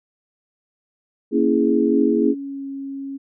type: chord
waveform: sine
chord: A# half-diminished seventh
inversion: none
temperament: equal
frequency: 233.1 / 277.2 / 329.6 / 415.3 Hz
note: A#3 / C#4 / E4 / G#4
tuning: 0 / 0 / 0 / 0 cents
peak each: -20 dBFS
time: 1.31-2.35 s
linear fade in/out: 50 ms
type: tone with pitch glide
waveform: sine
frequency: 280.4 to 274.3 Hz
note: C#4 to C#4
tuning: +20 to -18 cents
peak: -27 dBFS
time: 1.86-3.18 s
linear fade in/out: 20 ms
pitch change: -38 cents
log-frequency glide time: 2.27-2.67 s
effects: none